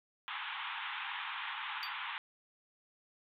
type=band-pass noise; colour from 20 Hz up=pink; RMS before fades=-41 dBFS; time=0.28-2.18 s; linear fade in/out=0 ms; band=830 to 3600 Hz; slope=96 dB/octave
type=tone with exponential decay; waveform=triangle; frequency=4620 Hz; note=D8; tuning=29 cents flat; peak=-35 dBFS; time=1.83-1.94 s; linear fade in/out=0 ms; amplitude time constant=22 ms
effects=none